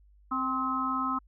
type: harmonic tone with a mistuned harmonic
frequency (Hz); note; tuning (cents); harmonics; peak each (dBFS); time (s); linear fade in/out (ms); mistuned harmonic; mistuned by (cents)
262.2; C4; +4; 1 / 3 / 4 / 5; -33 / -41 / -32 / -30; 0.31-1.19; 10; 5; -36
effects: added 50 Hz sine -56 dBFS peak until 1.27 s